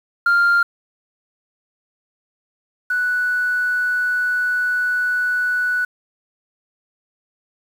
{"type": "tone pair in turn", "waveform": "sine", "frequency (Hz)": [1396.9, 1480], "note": ["F6", "F#6"], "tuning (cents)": [0, 0], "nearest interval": "minor second", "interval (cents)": 100, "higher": "second", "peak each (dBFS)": [-10, -16], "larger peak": "first", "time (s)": [[0.26, 0.63], [2.9, 5.85]], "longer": "second", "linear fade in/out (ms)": 5, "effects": ["tanh soft clip ceiling -10 dBFS", "7-bit"]}